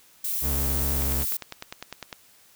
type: noise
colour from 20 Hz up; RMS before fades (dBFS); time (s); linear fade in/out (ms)
violet; -28; 0.24-1.37; 5
type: tone with pitch glide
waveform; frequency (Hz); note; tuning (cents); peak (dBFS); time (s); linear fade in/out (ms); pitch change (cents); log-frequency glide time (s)
40% pulse; 68.8 to 68.13; C#2 to C#2; -12 to -29; -25; 0.41-1.26; 50; -17; 0.96-1.01
type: click train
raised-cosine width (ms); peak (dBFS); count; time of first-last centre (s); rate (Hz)
0.2; -17; 12; 1.02-2.128; 9.93
effects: white hiss -56 dBFS RMS until 2.55 s